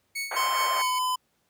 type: tone with tremolo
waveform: sawtooth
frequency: 2217 Hz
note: C#7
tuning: in tune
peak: -25 dBFS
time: 0.15-0.99 s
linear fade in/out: 10 ms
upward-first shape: sine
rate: 4.8 Hz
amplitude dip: 65%
type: band-pass noise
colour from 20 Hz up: pink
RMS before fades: -33 dBFS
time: 0.31-0.82 s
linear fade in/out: 5 ms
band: 610 to 2000 Hz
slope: 24 dB/octave
type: tone with pitch glide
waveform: square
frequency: 1046.5 to 1010.9 Hz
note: C6 to B5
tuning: 0 to +40 cents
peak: -25 dBFS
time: 0.36-1.16 s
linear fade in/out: 10 ms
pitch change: -60 cents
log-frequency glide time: 0.73-0.88 s
effects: pink hiss -71 dBFS RMS until 1.49 s + high-pass 80 Hz 12 dB/octave